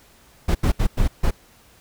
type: noise bursts at uneven times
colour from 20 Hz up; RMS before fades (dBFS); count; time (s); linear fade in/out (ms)
brown; -17; 5; 0.48-0.55 / 0.63-0.72 / 0.79-0.87 / 0.97-1.08 / 1.23-1.31; 10
effects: pink hiss -53 dBFS RMS until 1.8 s